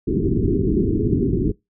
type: low-pass noise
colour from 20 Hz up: white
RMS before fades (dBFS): -19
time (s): 0.07-1.52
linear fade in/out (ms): 10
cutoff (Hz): 410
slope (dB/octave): 96
effects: noise-tail reverb RT60 0.2 s tail -24 dB re dry